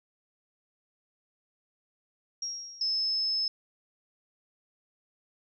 sine tone with exponential decay, 5600 Hz, F8, 4 cents sharp, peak -30 dBFS, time 2.42-3.34 s, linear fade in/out 5 ms, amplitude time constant 200 ms
sine tone, 5220 Hz, E8, 18 cents flat, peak -26 dBFS, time 2.81-3.48 s, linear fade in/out 2 ms
effects none

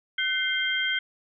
sine tone cluster, 1520 / 2097 / 3189 Hz, F#6 / C7 / G7, +46 / +3 / +29 cents, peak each -28 dBFS, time 0.18-0.99 s, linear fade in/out 5 ms, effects none

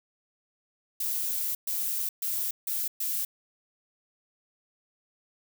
violet noise bursts at uneven times, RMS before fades -30 dBFS, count 5, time 1-1.55 / 1.67-2.09 / 2.22-2.51 / 2.67-2.88 / 3-3.25 s, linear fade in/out 5 ms, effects none

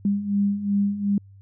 sine beating tone pair, 199.5 / 202.2 Hz, G3 / G#3, +31 / -46 cents, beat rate 2.7 Hz, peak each -26 / -21 dBFS, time 0.05-1.18 s, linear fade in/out 2 ms, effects added 98 Hz sine -45 dBFS peak until 1.41 s

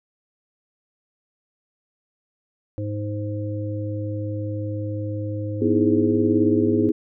harmonic tone, 104.3 Hz, G#2, 8 cents sharp, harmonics 1 / 3 / 5, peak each -26 / -31 / -33 dBFS, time 2.78-6.89 s, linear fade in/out 0 ms
sine chord, E major seventh, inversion second, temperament equal, 246.9 / 311.1 / 329.6 / 415.3 Hz, B3 / D#4 / E4 / G#4, 0 / 0 / 0 / 0 cents, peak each -22 dBFS, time 5.61-6.92 s, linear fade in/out 10 ms
effects none

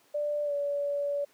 sine tone with pitch glide, 589 to 572.2 Hz, D5 to D5, +5 to -45 cents, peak -27 dBFS, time 0.14-1.25 s, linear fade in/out 10 ms, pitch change -50 cents, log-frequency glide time 0.44-0.53 s, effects pink hiss -63 dBFS RMS until 1.33 s + high-pass 300 Hz 12 dB/octave

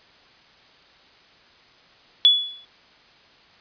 sine tone with exponential decay, 3413 Hz, G#7, 47 cents sharp, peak -8 dBFS, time 2.25-2.65 s, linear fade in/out 0 ms, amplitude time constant 85 ms, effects white hiss -53 dBFS RMS until 3.6 s + resampled to 11025 Hz

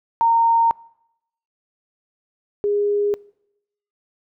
sine tone pair in turn, 921 / 410.3 Hz, A#5 / G#4, -21 / -21 cents, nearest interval octave + major second, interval 1400 cents, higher first, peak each -13 / -17 dBFS, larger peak first, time 0.21-0.71 / 2.64-3.14 s, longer neither, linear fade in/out 0 ms, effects noise-tail reverb RT60 0.8 s tail -24 dB re dry

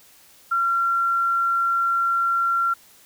sine tone, 1370 Hz, F6, 34 cents flat, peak -18 dBFS, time 0.51-2.74 s, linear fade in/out 10 ms, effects white hiss -52 dBFS RMS until 3.05 s

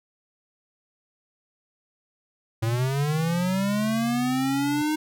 square linear sweep, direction up, 110 to 310.7 Hz, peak -23 dBFS, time 2.62-4.96 s, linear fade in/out 10 ms
sine tone with vibrato, 134.5 Hz, C3, 48 cents sharp, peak -33 dBFS, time 2.63-4.82 s, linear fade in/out 5 ms, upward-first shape sine, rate 0.78 Hz, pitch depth 19 cents each way
effects none

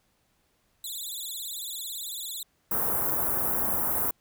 10% pulse tone with vibrato, 3729 Hz, A#7, in tune, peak -27 dBFS, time 0.84-2.43 s, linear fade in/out 2 ms, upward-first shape sine, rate 18 Hz, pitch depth 170 cents each way
white band-stop noise, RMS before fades -27 dBFS, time 2.71-4.11 s, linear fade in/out 5 ms, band 1300 to 12000 Hz, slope 24 dB/octave
effects pink hiss -70 dBFS RMS until 4.2 s

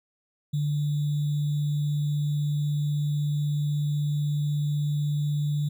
sine tone with sample-and-hold, 147.3 Hz, D3, 6 cents sharp, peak -23 dBFS, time 0.53-5.69 s, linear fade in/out 10 ms, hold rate 3675 Hz, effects none

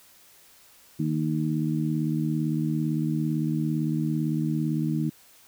harmonic tone, 77.78 Hz, D#2, in tune, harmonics 2 / 3 / 4, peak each -26 / -29 / -29 dBFS, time 0.99-5.1 s, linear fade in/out 10 ms, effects white hiss -55 dBFS RMS until 5.47 s

